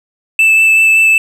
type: tone with vibrato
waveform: triangle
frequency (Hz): 2637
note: E7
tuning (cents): 0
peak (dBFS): -4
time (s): 0.39-1.18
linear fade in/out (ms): 2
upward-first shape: sine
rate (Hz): 5.3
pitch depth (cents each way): 9
effects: none